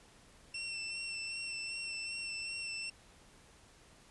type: tone with vibrato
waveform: 25% pulse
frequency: 2699 Hz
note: E7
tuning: 40 cents sharp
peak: -35 dBFS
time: 0.54-2.9 s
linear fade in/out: 5 ms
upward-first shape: sine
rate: 2.6 Hz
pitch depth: 21 cents each way
effects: pink hiss -61 dBFS RMS until 4.1 s + resampled to 24000 Hz